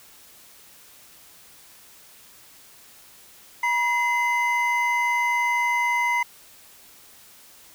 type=tone pair together; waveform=triangle; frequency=963.6 / 2053 Hz; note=B5 / C7; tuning=-43 / -33 cents; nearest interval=octave + minor second; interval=1310 cents; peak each=-21 dBFS; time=3.63-6.23 s; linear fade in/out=5 ms; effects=white hiss -50 dBFS RMS until 7.74 s